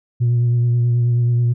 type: tone with vibrato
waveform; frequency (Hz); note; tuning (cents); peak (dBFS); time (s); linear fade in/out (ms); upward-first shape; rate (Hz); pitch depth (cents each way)
sine; 120; B2; -49; -11; 0.2-1.54; 20; triangle; 9.3; 25
effects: tanh soft clip ceiling -11 dBFS